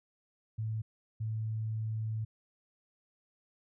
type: tone bursts at uneven times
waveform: sine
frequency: 110 Hz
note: A2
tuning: in tune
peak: -32 dBFS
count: 2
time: 0.58-0.82 / 1.2-2.25 s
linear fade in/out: 10 ms
effects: none